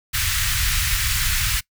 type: band-stop noise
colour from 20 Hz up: pink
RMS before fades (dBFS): -21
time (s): 0.13-1.61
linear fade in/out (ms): 20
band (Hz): 110 to 1500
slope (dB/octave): 24
effects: noise-tail reverb RT60 0.1 s tail -22 dB re dry